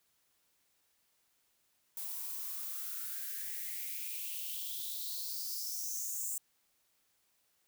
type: noise with high-pass filter sweep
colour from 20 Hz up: violet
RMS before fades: -40 dBFS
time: 1.97-6.38 s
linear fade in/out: 2 ms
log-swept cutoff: 830 to 7700 Hz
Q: 6.1
effects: white hiss -75 dBFS RMS until 7.67 s